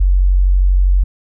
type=tone; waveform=sine; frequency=46.25 Hz; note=F#1; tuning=in tune; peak=-8 dBFS; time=0-1.04 s; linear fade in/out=10 ms; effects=none